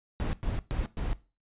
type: noise bursts at uneven times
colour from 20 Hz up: brown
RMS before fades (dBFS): -30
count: 4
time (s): 0.2-0.33 / 0.43-0.59 / 0.71-0.86 / 0.97-1.13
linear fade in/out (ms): 0
effects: noise-tail reverb RT60 0.3 s tail -17 dB re dry + resampled to 8000 Hz